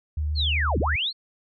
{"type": "tone with vibrato", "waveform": "sine", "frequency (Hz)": 75.7, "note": "D#2", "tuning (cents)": -47, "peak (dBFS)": -23, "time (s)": [0.17, 0.96], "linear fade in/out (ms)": 5, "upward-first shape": "sine", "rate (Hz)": 7.8, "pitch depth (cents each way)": 15}
{"type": "linear two-way sweep", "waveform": "sine", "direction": "down then up", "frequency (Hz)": [4435, 66.1, 4435], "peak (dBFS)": -23, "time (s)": [0.35, 1.13], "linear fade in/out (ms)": 50, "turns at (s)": 0.79}
{"effects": []}